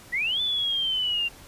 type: linear two-way sweep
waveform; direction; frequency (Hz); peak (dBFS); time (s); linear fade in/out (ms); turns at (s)
sine; up then down; 1878 to 3520 to 2759; -23; 0.12-1.29; 20; 0.41
effects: pink hiss -48 dBFS RMS until 1.47 s + resampled to 32000 Hz

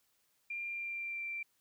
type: tone with pitch glide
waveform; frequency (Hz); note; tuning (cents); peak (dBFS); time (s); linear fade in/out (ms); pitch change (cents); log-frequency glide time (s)
sine; 2389 to 2353; D7 to D7; +29 to +3; -37; 0.5-1.43; 5; -26; 0.67-1.24
effects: white hiss -75 dBFS RMS until 1.6 s

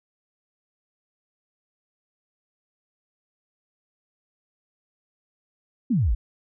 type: exponential sweep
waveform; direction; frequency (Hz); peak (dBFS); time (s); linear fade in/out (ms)
sine; down; 278.2 to 42.91; -18; 5.9-6.15; 10
effects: none

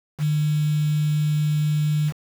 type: tone with quantisation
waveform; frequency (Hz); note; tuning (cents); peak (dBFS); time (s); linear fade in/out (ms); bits
sine; 150.7; D3; +45; -18; 0.18-2.13; 50; 6
effects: none

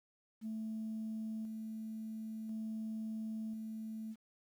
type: tone with tremolo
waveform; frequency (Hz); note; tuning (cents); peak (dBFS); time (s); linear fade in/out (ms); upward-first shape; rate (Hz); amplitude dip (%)
sine; 220; A3; 0; -37; 0.41-4.16; 50; square; 0.48; 30
effects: tanh soft clip ceiling -35 dBFS + 11-bit

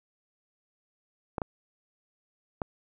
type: clicks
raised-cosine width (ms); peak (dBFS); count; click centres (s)
1; -16; 3; 1.382 / 1.418 / 2.618
effects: none

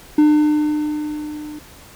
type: tone with level ramp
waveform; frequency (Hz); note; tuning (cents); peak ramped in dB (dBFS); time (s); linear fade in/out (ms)
triangle; 301.1; D4; +43; -6 to -28; 0.18-1.59; 5
effects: pink hiss -43 dBFS RMS until 1.95 s

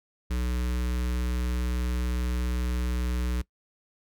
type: tone with notch filter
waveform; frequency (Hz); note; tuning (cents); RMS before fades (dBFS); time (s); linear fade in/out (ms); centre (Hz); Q
square; 61.2; B1; -15; -28; 0.3-3.42; 10; 720; 1.4
effects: noise-tail reverb RT60 0.1 s tail -21 dB re dry

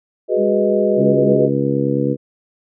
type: chord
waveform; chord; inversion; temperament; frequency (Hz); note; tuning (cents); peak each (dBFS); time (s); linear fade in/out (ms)
sine; G# minor seventh; third; equal; 370 / 415.3 / 493.9 / 622.3; F#4 / G#4 / B4 / D#5; 0 / 0 / 0 / 0; -19; 0.28-1.5; 50
type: tone with vibrato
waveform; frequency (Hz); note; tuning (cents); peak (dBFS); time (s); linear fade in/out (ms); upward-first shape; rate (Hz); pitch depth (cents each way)
sine; 204; G#3; -31; -20; 0.36-1.37; 50; sine; 14; 11
type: harmonic tone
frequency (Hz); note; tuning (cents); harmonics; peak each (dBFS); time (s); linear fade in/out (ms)
69.3; C#2; 0; 2 / 3 / 4 / 5 / 6 / 7; -21 / -23 / -20 / -23 / -27 / -21; 0.96-2.17; 50
effects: none

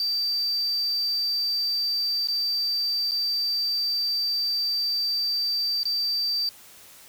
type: tone with dropouts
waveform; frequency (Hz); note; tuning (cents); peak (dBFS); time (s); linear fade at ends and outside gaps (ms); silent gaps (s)
triangle; 4658; D8; -15; -21; 0-6.49; 1; 2.273-2.285 / 3.111-3.118 / 5.832-5.854
effects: tanh soft clip ceiling -17 dBFS + white hiss -49 dBFS RMS until 7.08 s

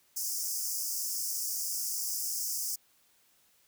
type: high-pass noise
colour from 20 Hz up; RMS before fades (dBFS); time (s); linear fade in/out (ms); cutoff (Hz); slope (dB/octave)
pink; -34; 0.16-2.76; 10; 5000; 96
effects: white hiss -67 dBFS RMS until 3.67 s

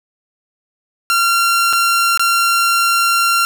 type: tone with dropouts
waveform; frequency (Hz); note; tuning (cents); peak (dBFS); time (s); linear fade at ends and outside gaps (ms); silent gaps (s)
sawtooth; 1375; F6; -27; -8; 1.1-3.45; 0; 1.728-1.733 / 2.175-2.195
effects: none

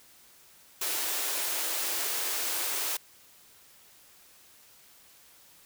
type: high-pass noise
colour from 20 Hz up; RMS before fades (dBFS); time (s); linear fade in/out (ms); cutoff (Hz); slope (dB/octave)
white; -31; 0.81-2.97; 5; 290; 96
effects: white hiss -57 dBFS RMS until 5.65 s

